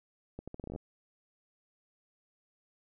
accelerating click train, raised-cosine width 2 ms, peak -28 dBFS, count 11, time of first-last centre 0.39-0.761 s, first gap 86 ms, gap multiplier 0.79, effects none

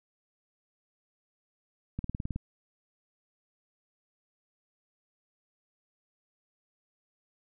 click train, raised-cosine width 5 ms, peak -21 dBFS, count 8, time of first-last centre 1.99-2.36 s, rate 18.9 Hz, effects none

